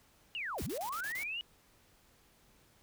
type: linear two-way sweep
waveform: sine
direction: down then up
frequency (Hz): 2957 to 41.32 to 2957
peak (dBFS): -36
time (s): 0.35-1.41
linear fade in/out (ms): 0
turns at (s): 0.63
type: noise bursts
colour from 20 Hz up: white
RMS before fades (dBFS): -46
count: 6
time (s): 0.58-1.235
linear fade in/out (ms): 2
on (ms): 85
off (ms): 29
effects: pink hiss -66 dBFS RMS until 2.82 s